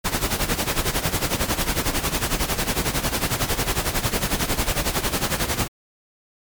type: noise with tremolo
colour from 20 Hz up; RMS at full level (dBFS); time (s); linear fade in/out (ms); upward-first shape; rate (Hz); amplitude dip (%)
pink; -20; 0.04-5.68; 20; sine; 11; 75
effects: MP3 96 kbps